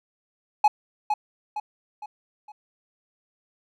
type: tone with echo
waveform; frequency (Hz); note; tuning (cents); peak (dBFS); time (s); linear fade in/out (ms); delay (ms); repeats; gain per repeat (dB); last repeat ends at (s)
triangle; 844; G#5; +28; -11; 0.64-0.68; 5; 460; 4; -7; 2.52
effects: none